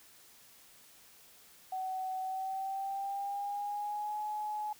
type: tone with pitch glide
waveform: sine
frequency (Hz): 753 to 845.2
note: F#5 to G#5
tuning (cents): +30 to +30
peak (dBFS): -34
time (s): 1.72-4.73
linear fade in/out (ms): 5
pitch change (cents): +200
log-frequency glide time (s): 2.2-4.2
effects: white hiss -59 dBFS RMS until 4.79 s